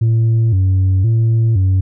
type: tone with vibrato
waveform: sine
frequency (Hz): 103.5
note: G#2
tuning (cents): -5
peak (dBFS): -7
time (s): 0.01-1.81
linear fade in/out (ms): 10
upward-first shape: square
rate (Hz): 0.97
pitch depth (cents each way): 160
effects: tanh soft clip ceiling -9 dBFS

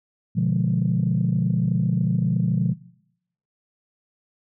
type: chord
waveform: sine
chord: B diminished seventh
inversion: none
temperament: equal with one note detuned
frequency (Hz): 123.47 / 146.83 / 174.61 / 208.3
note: B2 / D3 / F3 / Ab3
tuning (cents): 0 / 0 / 0 / +5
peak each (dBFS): -23 / -25 / -21 / -27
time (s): 0.35-2.74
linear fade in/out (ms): 20
effects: noise-tail reverb RT60 0.8 s tail -21 dB re dry + tanh soft clip ceiling -11 dBFS

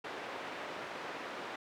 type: band-pass noise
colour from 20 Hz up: pink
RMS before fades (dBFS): -43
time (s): 0.04-1.56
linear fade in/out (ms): 5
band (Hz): 400 to 2400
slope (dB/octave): 12
effects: none

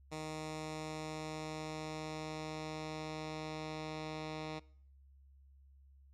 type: tone with low-pass filter sweep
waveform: 10% pulse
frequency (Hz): 155.7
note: D#3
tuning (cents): +2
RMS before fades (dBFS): -43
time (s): 0.11-4.6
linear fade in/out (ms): 20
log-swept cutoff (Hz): 7700 to 4500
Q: 1.3
effects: noise-tail reverb RT60 0.6 s tail -23 dB re dry + added 68 Hz sine -59 dBFS peak until 6.13 s

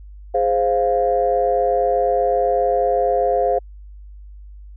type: chord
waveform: sine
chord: F minor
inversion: first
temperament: equal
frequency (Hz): 415.3 / 523.3 / 698.5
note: Ab4 / C5 / F5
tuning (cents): 0 / 0 / 0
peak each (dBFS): -21 / -18 / -18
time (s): 0.34-3.59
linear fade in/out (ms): 10
effects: tanh soft clip ceiling -6 dBFS + added 50 Hz sine -36 dBFS peak until 4.76 s

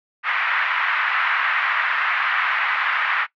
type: band-pass noise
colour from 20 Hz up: white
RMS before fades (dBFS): -21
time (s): 0.23-3.27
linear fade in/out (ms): 50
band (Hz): 1100 to 2100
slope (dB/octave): 24
effects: noise-tail reverb RT60 0.1 s tail -18 dB re dry + low-pass 4000 Hz 12 dB/octave

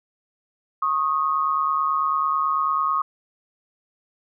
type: tone pair together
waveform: sine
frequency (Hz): 1095.4 / 1244.5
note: C#6 / D#6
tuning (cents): -21 / 0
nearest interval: major second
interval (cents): 221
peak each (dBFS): -22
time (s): 0.82-3.02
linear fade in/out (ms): 5
effects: none

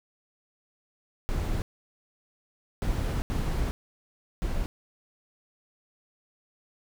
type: noise bursts at uneven times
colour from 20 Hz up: brown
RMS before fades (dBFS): -28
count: 4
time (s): 1.29-1.62 / 2.82-3.22 / 3.3-3.71 / 4.42-4.66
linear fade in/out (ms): 0
effects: none

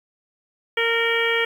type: harmonic tone with a mistuned harmonic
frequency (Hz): 461.3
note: A#4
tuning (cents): -18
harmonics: 1 / 2 / 3 / 4 / 5 / 6 / 7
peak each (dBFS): -23 / -32 / -28 / -24 / -24 / -30 / -29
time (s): 0.77-1.45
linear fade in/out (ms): 5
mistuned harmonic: 6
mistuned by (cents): +58
effects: 8-bit

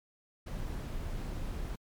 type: noise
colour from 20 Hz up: brown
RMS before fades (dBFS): -37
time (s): 0.46-1.76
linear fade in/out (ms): 10
effects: MP3 96 kbps

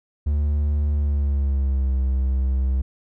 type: tone with pitch glide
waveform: triangle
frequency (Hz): 73.42 to 65.41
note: D2 to C2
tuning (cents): 0 to 0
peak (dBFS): -16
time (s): 0.26-2.82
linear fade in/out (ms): 10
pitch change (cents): -200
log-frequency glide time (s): 0.93-1.95
effects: none

